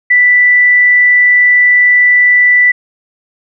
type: tone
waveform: sine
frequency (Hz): 1975.5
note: B6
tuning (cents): 0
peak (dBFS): -4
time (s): 0.1-2.72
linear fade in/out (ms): 10
effects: none